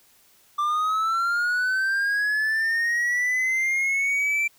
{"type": "linear sweep", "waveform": "triangle", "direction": "up", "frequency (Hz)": [1174.7, 2349], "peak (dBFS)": -19, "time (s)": [0.58, 4.48], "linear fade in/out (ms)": 10, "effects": ["white hiss -58 dBFS RMS until 4.58 s"]}